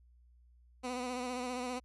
15% pulse tone with vibrato, 249.8 Hz, B3, 20 cents sharp, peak -30 dBFS, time 0.83-1.8 s, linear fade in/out 20 ms, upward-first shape sine, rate 15 Hz, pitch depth 40 cents each way, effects added 60 Hz sine -60 dBFS peak until 1.84 s + resampled to 24000 Hz

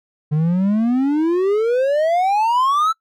triangle exponential sweep, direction up, 147.1 to 1341 Hz, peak -12 dBFS, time 0.31-2.93 s, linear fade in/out 20 ms, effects noise-tail reverb RT60 0.1 s tail -21 dB re dry

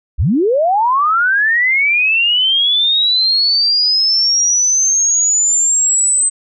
sine linear sweep, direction up, 41.2 to 8210 Hz, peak -10 dBFS, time 0.18-6.3 s, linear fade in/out 20 ms, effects none

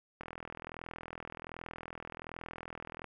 click train, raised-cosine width 0.5 ms, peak -27 dBFS, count 118, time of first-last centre 0.21-3.043 s, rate 41.3 Hz, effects none

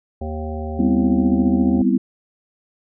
harmonic tone, 77.78 Hz, D#2, in tune, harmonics 1 / 3 / 5 / 7 / 9 / 10, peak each -26 / -31 / -33 / -34 / -36 / -36 dBFS, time 0.21-1.82 s, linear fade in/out 5 ms
sine chord, C major seventh, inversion second, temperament equal, 196 / 246.9 / 261.6 / 329.6 Hz, G3 / B3 / C4 / E4, 0 / 0 / 0 / 0 cents, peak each -19 / -18 / -20 / -23 dBFS, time 0.79-1.98 s, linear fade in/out 5 ms
effects none

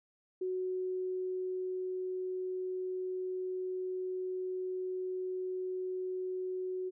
sine tone with ADSR envelope, 370 Hz, F#4, in tune, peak -32 dBFS, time 0.41-6.91 s, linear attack 7 ms, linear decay 1500 ms, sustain -2 dB, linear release 31 ms, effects none

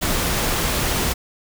pink noise, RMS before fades -21 dBFS, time 0.01-1.14 s, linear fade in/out 20 ms, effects none

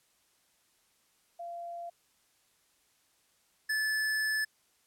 sine / square tone pair in turn, 688 / 1737 Hz, F5 / A6, -26 / -23 cents, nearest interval octave + major third, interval 1603 cents, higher second, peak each -38 / -29 dBFS, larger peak second, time 1.39-1.9 / 3.69-4.45 s, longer second, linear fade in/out 10 ms, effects white hiss -70 dBFS RMS until 4.86 s + low-pass 12000 Hz 12 dB/octave

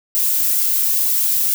violet noise with flanger, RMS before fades -17 dBFS, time 0.15-1.54 s, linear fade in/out 0 ms, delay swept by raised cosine 1.6 to 2.8 ms, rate 2.2 Hz, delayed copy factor -0.55, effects none

